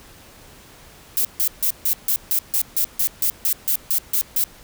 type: noise bursts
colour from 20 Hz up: violet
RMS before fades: -19 dBFS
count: 15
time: 1.17-4.44 s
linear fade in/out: 0 ms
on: 78 ms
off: 150 ms
effects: pink hiss -46 dBFS RMS until 4.63 s